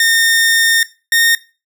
sawtooth tone pair in turn, 1827 / 1839.7 Hz, A#6 / A#6, -35 / -23 cents, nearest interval unison, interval 12 cents, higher second, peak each -6 dBFS, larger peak neither, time 0-0.83 / 1.12-1.35 s, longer first, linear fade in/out 2 ms, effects noise-tail reverb RT60 0.3 s tail -17 dB re dry

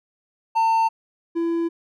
triangle tone pair in turn, 900 / 335.3 Hz, A5 / E4, +39 / +30 cents, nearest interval octave + perfect fourth, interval 1709 cents, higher first, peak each -14 / -18 dBFS, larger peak first, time 0.55-0.89 / 1.35-1.69 s, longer neither, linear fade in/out 20 ms, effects none

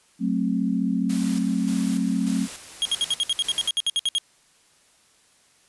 sine chord, F# diminished, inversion none, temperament equal with one note detuned, 185 / 220 / 264.5 Hz, F#3 / A3 / C4, 0 / 0 / +19 cents, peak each -25 dBFS, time 0.19-2.48 s, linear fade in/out 50 ms
white noise with tremolo, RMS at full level -36 dBFS, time 1.09-3.7 s, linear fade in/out 10 ms, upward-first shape square, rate 1.7 Hz, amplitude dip 50%
45% pulse tone bursts, 3263 Hz, G#7, 31 cents flat, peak -19 dBFS, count 15, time 2.82-4.183 s, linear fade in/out 0 ms, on 33 ms, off 62 ms
effects white hiss -59 dBFS RMS until 5.68 s + resampled to 24000 Hz

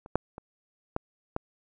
clicks, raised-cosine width 1 ms, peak -30 / -9 / -26 / -14 / -15 dBFS, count 5, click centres 0.061 / 0.156 / 0.381 / 0.964 / 1.364 s, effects none

